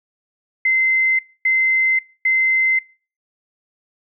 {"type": "tone bursts", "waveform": "sine", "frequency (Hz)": 2068, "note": "C7", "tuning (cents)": -21, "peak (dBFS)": -13, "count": 3, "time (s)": [0.65, 2.79], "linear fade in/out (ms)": 5, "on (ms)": 540, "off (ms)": 260, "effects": ["noise-tail reverb RT60 0.4 s tail -25 dB re dry"]}